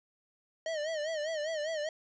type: tone with vibrato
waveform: square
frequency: 622.3 Hz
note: D#5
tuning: in tune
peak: -33 dBFS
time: 0.66-1.89 s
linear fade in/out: 2 ms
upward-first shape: sine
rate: 5 Hz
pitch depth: 99 cents each way
effects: resampled to 16000 Hz + 10-bit